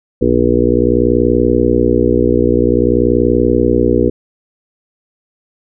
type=harmonic tone; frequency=60.5 Hz; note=B1; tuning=35 cents flat; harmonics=1 / 2 / 4 / 5 / 6 / 7 / 8; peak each=-19 / -20 / -16 / -16 / -16 / -16 / -16 dBFS; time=0.21-4.1 s; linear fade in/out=10 ms; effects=none